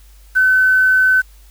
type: tone with quantisation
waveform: sine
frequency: 1518 Hz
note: F#6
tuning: 44 cents sharp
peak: -9 dBFS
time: 0.35-1.22 s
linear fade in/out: 20 ms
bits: 6
effects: added 50 Hz sine -41 dBFS peak until 1.5 s + white hiss -52 dBFS RMS until 1.5 s